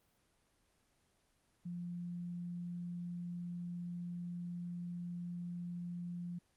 sine tone, 174.61 Hz, F3, in tune, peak -40 dBFS, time 1.65-6.39 s, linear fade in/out 10 ms, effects pink hiss -75 dBFS RMS until 6.56 s + Opus 24 kbps

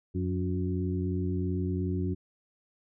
harmonic tone with a mistuned harmonic, 90.8 Hz, F#2, 32 cents flat, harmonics 1 / 2 / 3 / 4, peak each -30 / -33 / -35 / -36 dBFS, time 0.14-2.15 s, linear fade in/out 20 ms, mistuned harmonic 3, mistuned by +50 cents, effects none

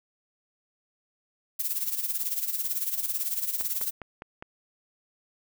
violet noise with tremolo, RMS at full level -27 dBFS, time 1.59-3.91 s, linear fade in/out 10 ms, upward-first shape sine, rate 18 Hz, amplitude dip 70%
click train, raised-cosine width 0.5 ms, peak -24 dBFS, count 5, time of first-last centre 3.61-4.425 s, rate 4.91 Hz
effects none

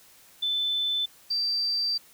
sine tone pair in turn, 3520 / 4678 Hz, A7 / D8, 0 / -8 cents, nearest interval perfect fourth, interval 492 cents, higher second, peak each -24 dBFS, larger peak neither, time 0.42-1.06 / 1.3-1.98 s, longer second, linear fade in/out 10 ms, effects white hiss -55 dBFS RMS until 2.13 s

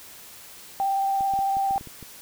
sine tone with vibrato, 784 Hz, G5, in tune, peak -21 dBFS, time 0.8-1.78 s, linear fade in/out 0 ms, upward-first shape sine, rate 18 Hz, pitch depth 13 cents each way
clicks, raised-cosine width 3 ms, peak -28 dBFS, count 9, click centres 1.208 / 1.337 / 1.39 / 1.569 / 1.709 / 1.76 / 1.811 / 1.873 / 2.027 s
effects white hiss -45 dBFS RMS until 2.21 s

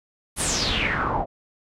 pink noise with low-pass filter sweep, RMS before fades -24 dBFS, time 0.36-1.26 s, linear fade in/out 50 ms, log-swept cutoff 11000 to 640 Hz, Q 5.6, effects none

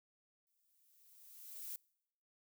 violet noise with exponential growth, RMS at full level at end -44 dBFS, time 0.47-1.76 s, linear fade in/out 0 ms, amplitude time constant 280 ms, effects noise-tail reverb RT60 0.8 s tail -26 dB re dry

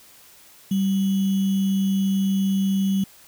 sine tone with sample-and-hold, 194.1 Hz, G3, 17 cents flat, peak -18 dBFS, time 0.71-3.04 s, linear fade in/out 5 ms, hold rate 3150 Hz, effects white hiss -50 dBFS RMS until 3.27 s

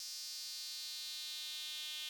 sawtooth tone with high-pass filter sweep, 304.2 Hz, D#4, 39 cents flat, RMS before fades -45 dBFS, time 0-2.09 s, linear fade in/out 2 ms, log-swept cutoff 5100 to 3300 Hz, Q 3.9, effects none

